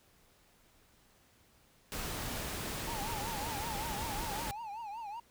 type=noise; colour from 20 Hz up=pink; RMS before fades=-39 dBFS; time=1.92-4.51 s; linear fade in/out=0 ms
type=tone with vibrato; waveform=triangle; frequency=868 Hz; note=A5; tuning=24 cents flat; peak=-38 dBFS; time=2.87-5.2 s; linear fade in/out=5 ms; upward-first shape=triangle; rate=5.3 Hz; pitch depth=170 cents each way
effects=pink hiss -66 dBFS RMS until 5.3 s